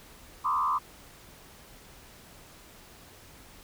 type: tone with frequency modulation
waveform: sine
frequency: 1108.7 Hz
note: C#6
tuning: in tune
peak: -24 dBFS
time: 0.44-0.79 s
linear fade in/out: 20 ms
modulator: 76.3 Hz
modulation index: 1.6
effects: pink hiss -52 dBFS RMS until 3.63 s